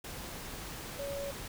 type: tone in noise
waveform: sine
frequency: 561 Hz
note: C#5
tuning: 21 cents sharp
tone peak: -36 dBFS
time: 0.99-1.31 s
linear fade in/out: 5 ms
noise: pink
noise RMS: -43 dBFS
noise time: 0.04-1.48 s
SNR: +4 dB
effects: none